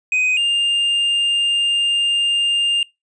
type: tone pair in turn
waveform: triangle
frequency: 2506 / 2805 Hz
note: D#7 / F7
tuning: +12 / +7 cents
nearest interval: major second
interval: 195 cents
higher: second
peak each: -13 dBFS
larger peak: neither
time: 0.12-0.37 / 0.37-2.83 s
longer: second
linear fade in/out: 2 ms
effects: noise-tail reverb RT60 0.2 s tail -23 dB re dry + resampled to 22050 Hz